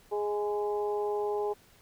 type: harmonic tone with a mistuned harmonic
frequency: 207.7 Hz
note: G#3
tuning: in tune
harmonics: 2 / 3 / 4 / 5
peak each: -29 / -42 / -35 / -45 dBFS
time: 0.11-1.54 s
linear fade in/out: 20 ms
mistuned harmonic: 5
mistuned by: -20 cents
effects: pink hiss -60 dBFS RMS until 1.81 s